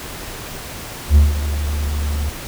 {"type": "tone with ADSR envelope", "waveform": "triangle", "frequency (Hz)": 73.42, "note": "D2", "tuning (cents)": 0, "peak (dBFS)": -3, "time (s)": [1.09, 2.3], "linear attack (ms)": 69, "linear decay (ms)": 160, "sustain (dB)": -13, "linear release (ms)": 13, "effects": ["pink hiss -31 dBFS RMS until 2.47 s"]}